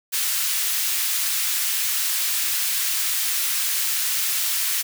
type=high-pass noise; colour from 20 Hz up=white; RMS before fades=-23 dBFS; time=0.12-4.83 s; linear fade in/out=20 ms; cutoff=1700 Hz; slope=12 dB/octave; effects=none